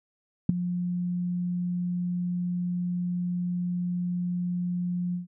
sine tone with ADSR envelope, 177.4 Hz, F3, 27 cents sharp, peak -12 dBFS, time 0.49-5.27 s, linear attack 4 ms, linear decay 9 ms, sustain -14 dB, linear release 130 ms, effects none

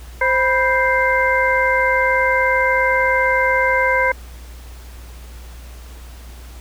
harmonic tone with a mistuned harmonic, 523.3 Hz, C5, in tune, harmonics 1 / 2 / 3 / 4, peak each -19 / -19 / -19 / -19 dBFS, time 0.21-4.12 s, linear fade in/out 5 ms, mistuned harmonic 2, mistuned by -110 cents, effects added 60 Hz sine -34 dBFS peak until 6.6 s + pink hiss -44 dBFS RMS until 6.6 s

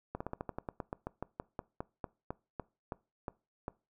slowing click train, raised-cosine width 1 ms, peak -23 dBFS, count 21, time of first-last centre 0.15-3.681 s, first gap 55 ms, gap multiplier 1.11, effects noise-tail reverb RT60 0.3 s tail -22 dB re dry

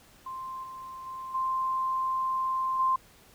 sine tone with level steps, 1046.5 Hz, C6, in tune, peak -35 / -39 / -36 / -26 / -22 dBFS, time 0.26-2.96 s, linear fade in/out 5 ms, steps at 0.63 / 1.06 / 1.34 / 2.79 s, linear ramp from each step 10 ms, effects pink hiss -57 dBFS RMS until 3.34 s

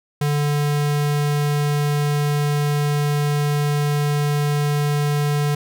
square tone, 146.4 Hz, D3, 5 cents flat, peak -18 dBFS, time 0.21-5.55 s, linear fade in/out 5 ms, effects none

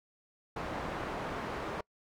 white low-pass noise, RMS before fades -38 dBFS, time 0.56-1.81 s, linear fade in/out 5 ms, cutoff 1100 Hz, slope 12 dB/octave, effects noise-tail reverb RT60 0.1 s tail -26 dB re dry

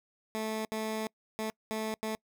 15% pulse tone bursts at uneven times, 218.7 Hz, A3, 10 cents flat, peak -26 dBFS, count 5, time 0.35-0.65 / 0.72-1.07 / 1.39-1.5 / 1.71-1.94 / 2.03-2.15 s, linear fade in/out 0 ms, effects noise-tail reverb RT60 0.1 s tail -26 dB re dry

